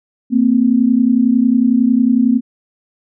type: tone pair together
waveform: sine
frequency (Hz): 229 / 260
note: A#3 / C4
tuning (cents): -31 / -11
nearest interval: major second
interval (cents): 220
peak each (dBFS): -12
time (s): 0.3-2.41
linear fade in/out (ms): 50
effects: none